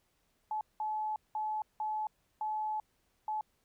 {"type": "tone bursts at uneven times", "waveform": "sine", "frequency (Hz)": 859, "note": "A5", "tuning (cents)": -42, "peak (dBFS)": -32, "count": 6, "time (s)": [[0.51, 0.61], [0.8, 1.16], [1.35, 1.62], [1.8, 2.07], [2.41, 2.8], [3.28, 3.41]], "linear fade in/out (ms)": 2, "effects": ["pink hiss -75 dBFS RMS until 3.64 s"]}